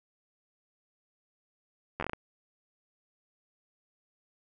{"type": "slowing click train", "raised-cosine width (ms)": 0.5, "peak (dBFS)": -18, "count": 7, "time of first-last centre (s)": [2, 2.133], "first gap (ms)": 11, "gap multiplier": 1.28, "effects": []}